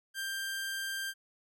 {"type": "tone", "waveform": "sawtooth", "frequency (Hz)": 1583, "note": "G6", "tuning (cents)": 17, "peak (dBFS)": -31, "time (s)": [0.14, 1.14], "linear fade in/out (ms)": 50, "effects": []}